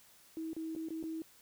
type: tone with dropouts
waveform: sine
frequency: 321.6 Hz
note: E4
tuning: 43 cents flat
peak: -37 dBFS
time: 0.37-1.22 s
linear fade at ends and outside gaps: 1 ms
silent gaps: 0.532-0.565 / 0.751-0.762 / 0.886-0.905 / 1.028-1.038 s
effects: white hiss -62 dBFS RMS until 1.41 s